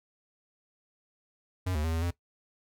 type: tone with pitch steps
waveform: square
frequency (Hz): 92 / 75.5 / 81.3 / 81.8 / 86.7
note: F#2 / D2 / E2 / E2 / F2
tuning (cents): -9 / +48 / -23 / -13 / -12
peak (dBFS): -29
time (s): 1.66-2.11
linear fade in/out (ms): 10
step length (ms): 90
effects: noise-tail reverb RT60 0.1 s tail -17 dB re dry